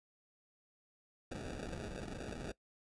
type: noise with sample-and-hold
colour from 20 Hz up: white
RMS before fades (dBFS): -44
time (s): 1.31-2.52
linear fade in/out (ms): 5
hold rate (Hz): 1050
effects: noise-tail reverb RT60 0.1 s tail -20 dB re dry + resampled to 22050 Hz